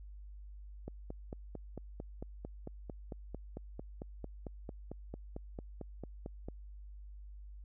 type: click train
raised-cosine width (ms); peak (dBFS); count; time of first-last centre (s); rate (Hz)
2; -29; 26; 0.88-6.485; 4.46
effects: added 50 Hz sine -47 dBFS peak until 7.64 s